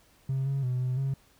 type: tone with pitch steps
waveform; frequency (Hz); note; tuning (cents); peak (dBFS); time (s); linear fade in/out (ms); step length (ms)
triangle; 133.9 / 137.4 / 125.9 / 127.2 / 135.7; C3 / C#3 / B2 / C3 / C#3; +40 / -15 / +34 / -48 / -36; -23; 0.29-1.14; 5; 170
effects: tanh soft clip ceiling -22 dBFS + pink hiss -62 dBFS RMS until 1.39 s

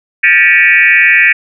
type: tone with frequency modulation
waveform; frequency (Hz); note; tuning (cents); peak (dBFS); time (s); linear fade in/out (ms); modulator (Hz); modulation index
sine; 2093; C7; 0; -4; 0.23-1.33; 10; 168; 2.5
effects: none

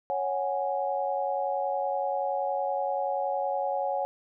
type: chord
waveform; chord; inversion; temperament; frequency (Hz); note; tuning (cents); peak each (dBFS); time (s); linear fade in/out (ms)
sine; C# suspended fourth; none; equal; 554.4 / 740 / 830.6; C#5 / F#5 / G#5; 0 / 0 / 0; -30 / -31 / -31; 0.1-4.05; 0
effects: none

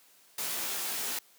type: noise with comb filter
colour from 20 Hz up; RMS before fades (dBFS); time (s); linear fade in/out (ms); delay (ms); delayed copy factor
white; -34; 0.38-1.19; 5; 16; -0.9
effects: white hiss -61 dBFS RMS until 1.38 s + high-pass 200 Hz 12 dB/octave

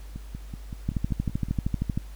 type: two click trains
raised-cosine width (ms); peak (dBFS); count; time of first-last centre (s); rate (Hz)
5; -13 / -23; 15 / 8; 0.89-1.975 / 0.16-1.486; 12.9 / 5.28
effects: added 50 Hz sine -38 dBFS peak until 2.15 s + pink hiss -54 dBFS RMS until 2.15 s

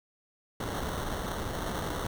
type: noise with sample-and-hold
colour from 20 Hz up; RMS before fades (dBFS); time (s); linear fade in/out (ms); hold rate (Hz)
pink; -34; 0.6-2.07; 5; 2450
effects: none

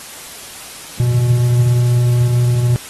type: tone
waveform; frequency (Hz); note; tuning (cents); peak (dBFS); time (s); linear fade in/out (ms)
triangle; 121.5; B2; -28; -8; 1-2.76; 0
effects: white hiss -33 dBFS RMS until 2.89 s + AAC 32 kbps

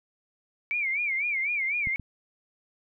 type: tone with vibrato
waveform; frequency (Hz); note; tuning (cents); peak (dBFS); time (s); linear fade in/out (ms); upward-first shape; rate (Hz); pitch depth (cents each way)
sine; 2256; C#7; +30; -25; 0.71-1.96; 0; sine; 4; 140
type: clicks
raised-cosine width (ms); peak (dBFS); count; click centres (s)
5; -25; 2; 1.872 / 1.997
effects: none

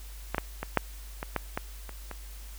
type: clicks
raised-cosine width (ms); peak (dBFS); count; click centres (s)
0.5; -13 / -11 / -17 / -6 / -18 / -12 / -14 / -25 / -22; 9; 0.346 / 0.382 / 0.63 / 0.773 / 1.229 / 1.363 / 1.575 / 1.893 / 2.113
effects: added 50 Hz sine -41 dBFS peak until 2.58 s + white hiss -51 dBFS RMS until 2.58 s

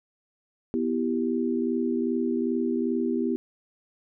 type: chord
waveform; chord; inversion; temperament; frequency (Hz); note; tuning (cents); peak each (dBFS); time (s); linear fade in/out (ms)
sine; E minor; second; equal; 246.9 / 329.6 / 392; B3 / E4 / G4; 0 / 0 / 0; -26 / -29 / -29; 0.74-3.36; 0
effects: none

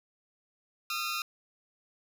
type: tone pair together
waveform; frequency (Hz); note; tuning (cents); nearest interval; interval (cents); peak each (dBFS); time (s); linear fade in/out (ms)
15% pulse; 1236.4 / 1356; D#6 / E6; -11 / +49; major second; 160; -28; 0.9-1.22; 2
effects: none

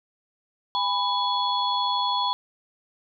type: tone cluster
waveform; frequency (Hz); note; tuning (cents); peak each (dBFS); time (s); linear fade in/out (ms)
sine; 815 / 993 / 3388 / 4320; G#5 / B5 / G#7 / C#8; -33 / +9 / +34 / -45; -30 / -24 / -28 / -32; 0.75-2.33; 0
effects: none

